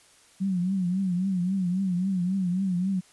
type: tone with vibrato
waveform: sine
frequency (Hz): 185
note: F#3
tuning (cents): 0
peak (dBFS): -23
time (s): 0.4-3.01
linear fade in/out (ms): 20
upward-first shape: triangle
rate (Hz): 3.7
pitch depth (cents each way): 120
effects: white hiss -57 dBFS RMS until 3.12 s + resampled to 24000 Hz